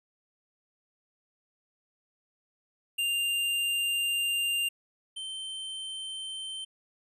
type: tone pair in turn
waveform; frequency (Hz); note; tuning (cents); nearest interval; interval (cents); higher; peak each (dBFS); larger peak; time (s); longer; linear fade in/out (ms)
square; 2794 / 3105; F7 / G7; 0 / -17; major second; 183; second; -27 / -36; first; 2.98-4.69 / 5.16-6.65; first; 10
effects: resampled to 32000 Hz